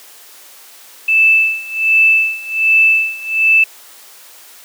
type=tone with tremolo; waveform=sine; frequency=2636 Hz; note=E7; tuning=1 cent flat; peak=-6 dBFS; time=1.08-3.64 s; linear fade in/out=5 ms; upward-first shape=sine; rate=1.3 Hz; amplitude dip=90%; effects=white hiss -40 dBFS RMS until 4.64 s + high-pass 400 Hz 12 dB/octave